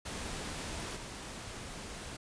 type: noise with level steps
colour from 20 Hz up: pink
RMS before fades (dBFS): -40 / -44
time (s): 0.05-2.17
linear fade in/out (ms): 10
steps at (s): 0.95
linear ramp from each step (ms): 20
effects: resampled to 22050 Hz